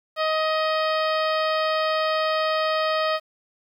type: harmonic tone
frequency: 628 Hz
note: D#5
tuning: 16 cents sharp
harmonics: 1 / 2 / 3 / 4 / 5 / 6 / 7 / 8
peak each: -23 / -25 / -31 / -35 / -34 / -38 / -37 / -38 dBFS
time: 0.16-3.2 s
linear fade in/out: 50 ms
effects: 9-bit